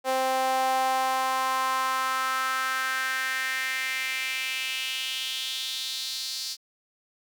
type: tone with high-pass filter sweep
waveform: sawtooth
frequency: 261.6 Hz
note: C4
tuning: in tune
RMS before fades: -28 dBFS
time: 0.04-6.57 s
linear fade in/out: 50 ms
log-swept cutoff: 620 to 4700 Hz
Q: 3.7
effects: none